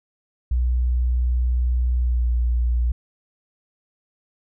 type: tone with pitch glide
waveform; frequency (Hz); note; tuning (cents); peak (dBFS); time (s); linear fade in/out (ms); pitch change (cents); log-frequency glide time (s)
sine; 61.4 to 59.86; B1 to A#1; -9 to +47; -17; 0.51-2.92; 5; -44; 1.99-2.28
effects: none